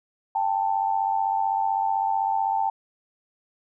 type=tone pair together; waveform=sine; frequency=790 / 885.8 Hz; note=G5 / A5; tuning=+13 / +11 cents; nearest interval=major second; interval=198 cents; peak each=-24 dBFS; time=0.35-2.7 s; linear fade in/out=5 ms; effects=none

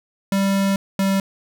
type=tone pair in turn; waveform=square; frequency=196 / 194.53 Hz; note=G3 / G3; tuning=0 / -13 cents; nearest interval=unison; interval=13 cents; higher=first; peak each=-17 dBFS; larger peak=neither; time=0.32-0.76 / 0.99-1.2 s; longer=first; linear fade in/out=2 ms; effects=none

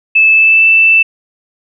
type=tone with pitch glide; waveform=sine; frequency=2620 to 2652 Hz; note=E7 to E7; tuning=-11 to +10 cents; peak=-4 dBFS; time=0.15-1.03 s; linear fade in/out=10 ms; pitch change=+21 cents; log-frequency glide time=0.31-0.68 s; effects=none

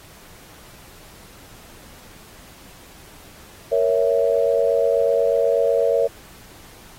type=chord; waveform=sine; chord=A# diminished; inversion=none; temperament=equal; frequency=466.2 / 554.4 / 659.3 Hz; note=A#4 / C#5 / E5; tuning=0 / 0 / 0 cents; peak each=-19 / -19 / -22 dBFS; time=3.71-6.08 s; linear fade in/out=20 ms; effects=pink hiss -46 dBFS RMS until 6.98 s + AAC 48 kbps

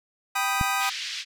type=chord; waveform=25% pulse; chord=G augmented; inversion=none; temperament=equal; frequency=784 / 987.8 / 1244.5 Hz; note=G5 / B5 / D#6; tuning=0 / 0 / 0 cents; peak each=-24 / -26 / -23 dBFS; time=0.35-0.9 s; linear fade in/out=10 ms
type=click; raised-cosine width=5 ms; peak=-14 dBFS; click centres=0.612 s
type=band-pass noise; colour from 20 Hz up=white; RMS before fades=-33 dBFS; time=0.79-1.25 s; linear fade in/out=50 ms; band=1900 to 5000 Hz; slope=24 dB/octave
effects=none

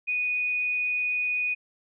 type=tone; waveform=sine; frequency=2477 Hz; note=D#7; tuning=8 cents flat; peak=-24 dBFS; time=0.07-1.55 s; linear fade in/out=20 ms; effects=none

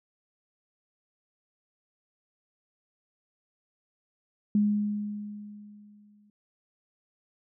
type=tone with exponential decay; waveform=sine; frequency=207.7 Hz; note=G#3; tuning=in tune; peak=-19 dBFS; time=4.55-6.3 s; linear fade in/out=2 ms; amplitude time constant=380 ms; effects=none

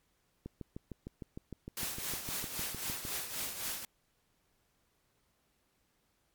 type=click train; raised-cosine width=3 ms; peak=-29 dBFS; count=18; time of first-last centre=0.46-3.051 s; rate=6.56 Hz
type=noise with tremolo; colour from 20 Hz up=white; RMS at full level=-36 dBFS; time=1.77-3.85 s; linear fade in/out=2 ms; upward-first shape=triangle; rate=3.8 Hz; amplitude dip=65%
effects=pink hiss -75 dBFS RMS until 6.34 s + MP3 96 kbps

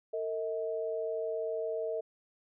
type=tone pair together; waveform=sine; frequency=453.7 / 637 Hz; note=A#4 / D#5; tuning=-47 / +41 cents; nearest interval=tritone; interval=588 cents; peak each=-34 / -35 dBFS; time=0.13-2.01 s; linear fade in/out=10 ms; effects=none

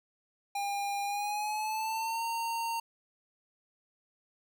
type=tone with pitch glide; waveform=square; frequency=805 to 919.4 Hz; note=G5 to A#5; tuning=+46 to -24 cents; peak=-32 dBFS; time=0.55-2.8 s; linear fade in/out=5 ms; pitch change=+230 cents; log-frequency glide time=1.03-2.24 s; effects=none

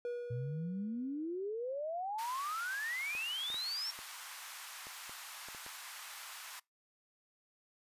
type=tone with exponential decay; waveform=triangle; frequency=482.7 Hz; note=B4; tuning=40 cents flat; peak=-33 dBFS; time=0.05-1.48 s; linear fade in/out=1 ms; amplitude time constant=310 ms
type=exponential sweep; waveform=sine; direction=up; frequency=116.54 to 5588 Hz; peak=-36 dBFS; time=0.3-3.91 s; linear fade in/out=10 ms
type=high-pass noise; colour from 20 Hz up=pink; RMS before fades=-48 dBFS; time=2.18-6.6 s; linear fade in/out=10 ms; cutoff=950 Hz; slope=24 dB/octave
type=clicks; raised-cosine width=0.5 ms; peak=-33 dBFS; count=9; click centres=3.151 / 3.502 / 3.544 / 3.99 / 4.869 / 5.095 / 5.486 / 5.548 / 5.664 s
effects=noise-tail reverb RT60 0.2 s tail -25 dB re dry + resampled to 32000 Hz

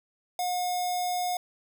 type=tone with notch filter; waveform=square; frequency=720 Hz; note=F#5; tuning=47 cents flat; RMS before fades=-29 dBFS; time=0.39-1.37 s; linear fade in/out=2 ms; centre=1600 Hz; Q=0.54; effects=none

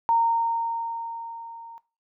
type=tone with level ramp; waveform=sine; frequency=922 Hz; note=A#5; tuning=19 cents flat; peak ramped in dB=-17 to -41 dBFS; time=0.09-1.78 s; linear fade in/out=0 ms; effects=noise-tail reverb RT60 0.3 s tail -18 dB re dry

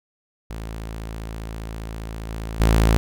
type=tone with level steps; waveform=sawtooth; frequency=55 Hz; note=A1; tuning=in tune; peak=-26 / -24 / -10 dBFS; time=0.5-2.97 s; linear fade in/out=0 ms; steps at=2.29 / 2.6 s; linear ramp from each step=2 ms; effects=none

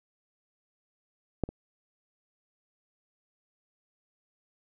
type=clicks; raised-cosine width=2 ms; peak=-13 / -26 dBFS; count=2; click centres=1.437 / 1.49 s; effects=none

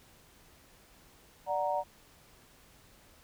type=chord; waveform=sine; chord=D augmented; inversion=none; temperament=equal; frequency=587.3 / 740 / 932.3 Hz; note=D5 / F#5 / A#5; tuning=0 / 0 / 0 cents; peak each=-33 dBFS; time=1.46-1.84 s; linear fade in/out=50 ms; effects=pink hiss -60 dBFS RMS until 3.23 s

